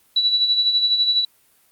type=tone with tremolo; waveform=sine; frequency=3939 Hz; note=B7; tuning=5 cents flat; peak=-13 dBFS; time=0.16-1.25 s; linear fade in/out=5 ms; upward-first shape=sine; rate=12 Hz; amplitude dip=55%; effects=white hiss -58 dBFS RMS until 1.71 s + Opus 32 kbps